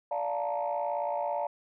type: chord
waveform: sine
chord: Bb major seventh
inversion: first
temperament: just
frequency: 582.7 / 699.2 / 874.1 / 932.3 Hz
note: D5 / F5 / A5 / Bb5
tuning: -14 / +2 / -12 / 0 cents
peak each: -32 / -33 / -34 / -36 dBFS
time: 0.11-1.47 s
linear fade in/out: 5 ms
effects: tanh soft clip ceiling -21 dBFS